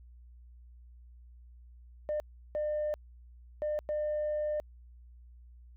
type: tone bursts at uneven times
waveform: sine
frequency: 602 Hz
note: D5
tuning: 43 cents sharp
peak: -28 dBFS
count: 4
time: 2.09-2.2 / 2.55-2.94 / 3.62-3.79 / 3.89-4.6 s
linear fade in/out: 0 ms
effects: tanh soft clip ceiling -27 dBFS + added 60 Hz sine -51 dBFS peak until 5.76 s